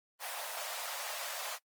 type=high-pass noise; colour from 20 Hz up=pink; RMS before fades=-40 dBFS; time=0.19-1.59 s; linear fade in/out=50 ms; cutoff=560 Hz; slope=48 dB/octave; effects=noise-tail reverb RT60 0.1 s tail -21 dB re dry + Opus 24 kbps